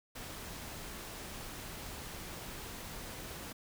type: noise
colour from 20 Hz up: pink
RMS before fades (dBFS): -45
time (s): 0.15-3.53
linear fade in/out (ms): 10
effects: none